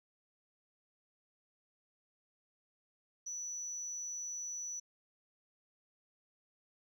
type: tone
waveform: sine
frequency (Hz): 5930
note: F#8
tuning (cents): +3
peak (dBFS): -38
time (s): 3.26-4.8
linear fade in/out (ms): 10
effects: tanh soft clip ceiling -35 dBFS + 13-bit